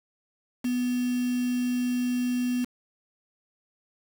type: tone with quantisation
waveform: sine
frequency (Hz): 247.4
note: B3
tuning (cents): +3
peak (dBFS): -24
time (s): 0.64-2.65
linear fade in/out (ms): 10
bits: 6
effects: none